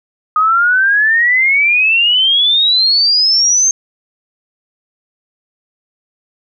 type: exponential sweep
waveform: sine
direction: up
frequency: 1239 to 6400 Hz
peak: -8 dBFS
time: 0.36-3.71 s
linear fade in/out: 2 ms
effects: none